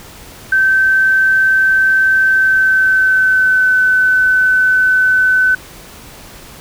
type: tone with pitch glide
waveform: sine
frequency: 1546 to 1513.3 Hz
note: G6 to F#6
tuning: -24 to +39 cents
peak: -8 dBFS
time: 0.52-5.55 s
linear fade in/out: 5 ms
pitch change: -37 cents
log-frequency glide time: 2.3-3.75 s
effects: pink hiss -36 dBFS RMS until 6.6 s